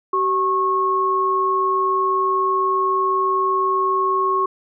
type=tone pair together; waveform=sine; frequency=381.9 / 1093 Hz; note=G4 / C#6; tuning=-45 / -25 cents; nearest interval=octave + tritone; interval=1820 cents; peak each=-22 / -17 dBFS; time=0.13-4.46 s; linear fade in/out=5 ms; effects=none